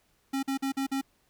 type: tone bursts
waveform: square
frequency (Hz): 270.9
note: C#4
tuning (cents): -40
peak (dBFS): -28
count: 5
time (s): 0.33-1.014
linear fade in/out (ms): 10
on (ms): 100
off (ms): 46
effects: pink hiss -69 dBFS RMS until 1.29 s